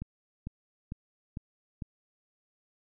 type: click train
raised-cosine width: 5 ms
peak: -24 dBFS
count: 5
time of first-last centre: 0.02-1.822 s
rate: 2.22 Hz
effects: none